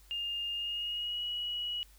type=tone with pitch glide; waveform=sine; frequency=2818 to 2916 Hz; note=F7 to F#7; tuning=+15 to -26 cents; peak=-33 dBFS; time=0.11-1.83 s; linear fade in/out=0 ms; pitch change=+59 cents; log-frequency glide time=0.52-1.22 s; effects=added 50 Hz sine -57 dBFS peak until 1.98 s + white hiss -63 dBFS RMS until 1.98 s